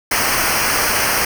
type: noise with comb filter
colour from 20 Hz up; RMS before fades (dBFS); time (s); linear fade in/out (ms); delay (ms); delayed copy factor
pink; -17; 0.11-1.25; 5; 0.27; -0.8
effects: none